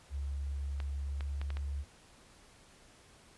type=tone with pitch glide; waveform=sine; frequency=70 to 70.65 Hz; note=C#2 to C#2; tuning=+18 to +34 cents; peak=-34 dBFS; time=0.1-1.85 s; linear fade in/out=50 ms; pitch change=+16 cents; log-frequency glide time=1.03-1.35 s
type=clicks; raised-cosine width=0.3 ms; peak=-28 dBFS; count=5; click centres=0.802 / 1.208 / 1.415 / 1.504 / 1.57 s
effects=pink hiss -60 dBFS RMS until 3.37 s + resampled to 24000 Hz